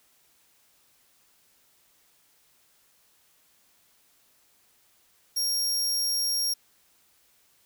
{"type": "tone", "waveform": "sawtooth", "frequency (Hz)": 5580, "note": "F8", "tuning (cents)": -2, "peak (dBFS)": -22, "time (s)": [5.36, 6.54], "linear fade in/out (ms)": 10, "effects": ["white hiss -64 dBFS RMS until 7.65 s"]}